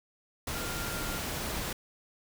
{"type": "tone in noise", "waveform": "sine", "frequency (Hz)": 1396.9, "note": "F6", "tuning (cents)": 0, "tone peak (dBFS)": -41, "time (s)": [0.55, 1.18], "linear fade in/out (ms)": 5, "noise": "pink", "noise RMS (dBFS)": -35, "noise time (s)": [0.47, 1.73], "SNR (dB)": -9, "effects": []}